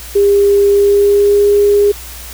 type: tone with pitch glide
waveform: sine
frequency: 402.6 to 408.5 Hz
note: G4 to G#4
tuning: +46 to -29 cents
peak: -6 dBFS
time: 0.15-1.92 s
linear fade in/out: 10 ms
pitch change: +25 cents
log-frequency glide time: 0.68-1.49 s
effects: added 60 Hz sine -31 dBFS peak until 2.33 s + white hiss -31 dBFS RMS until 2.33 s